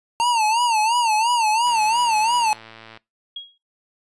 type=tone with vibrato; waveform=square; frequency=910 Hz; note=A#5; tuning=42 cents flat; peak=-17 dBFS; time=0.2-2.53 s; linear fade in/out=0 ms; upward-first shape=sine; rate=2.9 Hz; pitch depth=120 cents each way
type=click train; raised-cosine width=0.3 ms; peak=-25 dBFS; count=147; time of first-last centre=1.67-2.974 s; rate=112 Hz
type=tone with exponential decay; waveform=sine; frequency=3296 Hz; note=G#7; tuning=14 cents flat; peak=-26 dBFS; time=3.36-3.58 s; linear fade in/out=5 ms; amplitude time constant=46 ms
effects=noise-tail reverb RT60 0.2 s tail -21 dB re dry + resampled to 24000 Hz